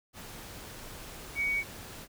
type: tone in noise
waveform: sine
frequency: 2247 Hz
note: C#7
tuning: 23 cents sharp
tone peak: -27 dBFS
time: 1.35-1.64 s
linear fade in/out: 50 ms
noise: pink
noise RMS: -45 dBFS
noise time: 0.13-2.08 s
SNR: +15 dB
effects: none